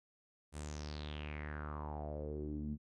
sawtooth tone with low-pass filter sweep, 75 Hz, D2, 37 cents sharp, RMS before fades -43 dBFS, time 0.52-2.78 s, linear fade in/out 50 ms, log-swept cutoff 9200 to 200 Hz, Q 5.3, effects none

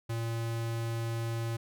square tone, 115.1 Hz, A#2, 22 cents flat, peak -32 dBFS, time 0.09-1.57 s, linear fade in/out 10 ms, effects none

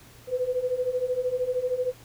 sine beating tone pair, 493.9 / 506.9 Hz, B4 / B4, 0 / +45 cents, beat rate 13 Hz, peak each -29 / -26 dBFS, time 0.27-1.94 s, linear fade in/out 50 ms, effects added 117 Hz sine -53 dBFS peak until 2.04 s + pink hiss -52 dBFS RMS until 2.04 s

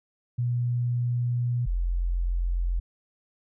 sine tone pair in turn, 121.4 / 43.65 Hz, B2 / F1, -29 / 0 cents, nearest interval octave + tritone, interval 1771 cents, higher first, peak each -23 dBFS, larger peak neither, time 0.38-1.66 / 1.66-2.8 s, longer first, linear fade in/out 10 ms, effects none

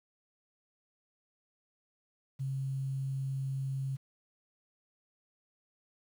sine tone with quantisation, 134.8 Hz, C#3, 48 cents flat, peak -32 dBFS, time 2.39-3.97 s, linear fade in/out 20 ms, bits 10, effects none

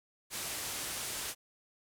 white low-pass noise, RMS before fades -39 dBFS, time 0.3-1.35 s, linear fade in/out 50 ms, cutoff 12000 Hz, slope 24 dB/octave, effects none

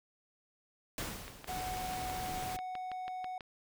pink noise with exponential decay, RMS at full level -37 dBFS, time 0.98-1.95 s, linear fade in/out 1 ms, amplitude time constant 210 ms
click train, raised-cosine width 0.3 ms, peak -28 dBFS, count 14, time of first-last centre 1.28-3.408 s, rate 6.11 Hz
pink noise, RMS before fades -42 dBFS, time 1.47-2.57 s, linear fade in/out 10 ms
triangle tone, 740 Hz, F#5, in tune, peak -36 dBFS, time 1.49-3.38 s, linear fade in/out 2 ms
effects none

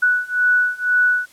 sine beating tone pair, 1477 / 1479 Hz, F#6 / F#6, -3 / -1 cents, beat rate 2 Hz, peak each -18 / -17 dBFS, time 0.02-1.26 s, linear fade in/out 10 ms, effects white hiss -50 dBFS RMS until 1.32 s + low-pass 12000 Hz 12 dB/octave

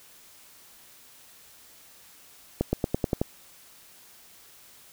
accelerating click train, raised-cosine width 2 ms, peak -10 dBFS, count 7, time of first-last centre 2.61-3.215 s, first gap 120 ms, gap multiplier 0.93, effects white hiss -53 dBFS RMS until 4.92 s

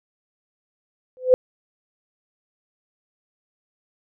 sine tone with exponential growth, 509 Hz, C5, 48 cents flat, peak -6 dBFS, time 1.17-1.34 s, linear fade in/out 0 ms, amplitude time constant 36 ms, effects none

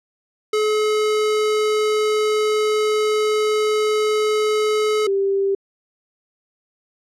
square / sine tone pair in turn, 427.4 / 393.2 Hz, G#4 / G4, +50 / +5 cents, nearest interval minor second, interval 145 cents, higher first, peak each -17 / -16 dBFS, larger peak second, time 0.53-5.07 / 5.07-5.55 s, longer first, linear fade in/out 5 ms, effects low-pass 8000 Hz 12 dB/octave

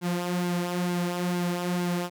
sawtooth tone with flanger, 176.7 Hz, F3, 21 cents sharp, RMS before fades -28 dBFS, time 0.01-2.1 s, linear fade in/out 50 ms, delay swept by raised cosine 1.6 to 5.2 ms, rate 2.2 Hz, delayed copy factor -0.55, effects none

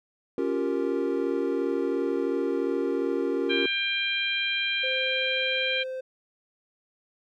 triangle chord, G half-diminished seventh, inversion second, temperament equal, 277.2 / 349.2 / 392 / 466.2 Hz, Db4 / F4 / G4 / Bb4, 0 / 0 / 0 / 0 cents, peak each -28 dBFS, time 0.38-3.66 s, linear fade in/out 2 ms
harmonic tone, 795 Hz, G5, 24 cents sharp, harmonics 2 / 3 / 4 / 5, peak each -32 / -28 / -29 / -36 dBFS, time 3.49-5.84 s, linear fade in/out 20 ms
triangle tone, 519 Hz, C5, 14 cents flat, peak -29 dBFS, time 4.83-6.01 s, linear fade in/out 10 ms
effects none

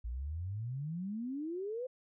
sine exponential sweep, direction up, 55 to 523.3 Hz, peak -36 dBFS, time 0.04-1.87 s, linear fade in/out 10 ms, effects none

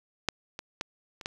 clicks, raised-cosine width 0.2 ms, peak -8 / -20 / -14 / -25 / -15 dBFS, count 5, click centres 0.287 / 0.591 / 0.811 / 1.212 / 1.259 s, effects 8-bit

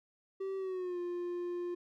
triangle tone with pitch glide, 385.8 to 351.7 Hz, G4 to F4, -28 to +12 cents, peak -33 dBFS, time 0.4-1.75 s, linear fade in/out 10 ms, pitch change -160 cents, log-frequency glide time 0.57-0.99 s, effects none

